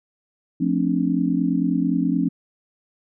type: chord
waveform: sine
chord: D minor seventh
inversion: first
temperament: just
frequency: 176.2 / 220.2 / 264.3 / 293.7 Hz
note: F3 / A3 / C4 / D4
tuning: +16 / +2 / +18 / 0 cents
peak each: -23 / -26 / -22 / -24 dBFS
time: 0.6-2.29 s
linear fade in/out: 10 ms
effects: none